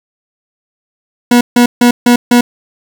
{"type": "tone bursts", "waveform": "40% pulse", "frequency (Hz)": 241.9, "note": "B3", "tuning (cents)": -36, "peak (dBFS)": -3, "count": 5, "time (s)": [1.31, 2.41], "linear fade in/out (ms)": 5, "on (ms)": 100, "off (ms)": 150, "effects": ["7-bit"]}